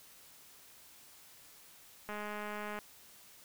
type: click train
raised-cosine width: 0.5 ms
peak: -27 dBFS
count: 147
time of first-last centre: 2.09-2.789 s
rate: 209 Hz
effects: white hiss -58 dBFS RMS until 3.44 s